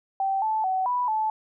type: tone with pitch steps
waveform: sine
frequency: 776 / 873 / 754 / 986 / 870 Hz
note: G5 / A5 / F#5 / B5 / A5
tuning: -18 / -14 / +32 / -3 / -20 cents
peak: -22 dBFS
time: 0.2-1.3 s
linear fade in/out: 2 ms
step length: 220 ms
effects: none